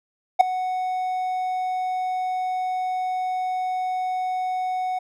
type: tone with ADSR envelope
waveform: triangle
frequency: 740 Hz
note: F#5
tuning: in tune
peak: -4 dBFS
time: 0.39-4.99 s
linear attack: 18 ms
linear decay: 5 ms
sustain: -17 dB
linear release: 9 ms
effects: none